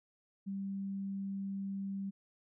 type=tone; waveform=sine; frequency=196 Hz; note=G3; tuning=in tune; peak=-36 dBFS; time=0.46-2.11 s; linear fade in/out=20 ms; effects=none